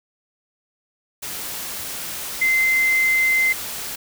sine tone in noise, 2074 Hz, C7, 16 cents flat, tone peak -15 dBFS, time 2.41-3.53 s, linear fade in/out 10 ms, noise white, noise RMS -30 dBFS, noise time 1.22-3.96 s, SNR +12 dB, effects none

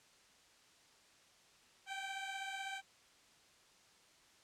15% pulse beating tone pair, 773 / 789 Hz, G5 / G5, -24 / +11 cents, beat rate 16 Hz, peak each -37 / -40 dBFS, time 1.86-2.82 s, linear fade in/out 50 ms, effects white hiss -66 dBFS RMS until 4.43 s + low-pass 7000 Hz 12 dB/octave

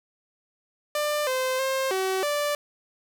sawtooth tone with pitch steps, 595 / 517 / 531 / 379.2 / 586 Hz, D5 / C5 / C5 / F#4 / D5, +22 / -21 / +25 / +43 / -4 cents, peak -20 dBFS, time 0.95-2.55 s, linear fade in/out 2 ms, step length 320 ms, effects 8-bit

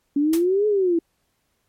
sine exponential two-way sweep, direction up then down, 279.7 to 429.7 to 326.9 Hz, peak -16 dBFS, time 0.16-0.99 s, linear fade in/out 5 ms, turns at 0.67 s
white noise with exponential decay, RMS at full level -25 dBFS, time 0.33-0.46 s, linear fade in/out 5 ms, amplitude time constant 27 ms
effects pink hiss -70 dBFS RMS until 1.68 s + MP3 64 kbps

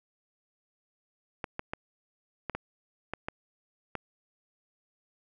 clicks, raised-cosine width 0.5 ms, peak -18 dBFS, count 8, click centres 1.442 / 1.594 / 1.735 / 2.497 / 2.55 / 3.136 / 3.285 / 3.953 s, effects none

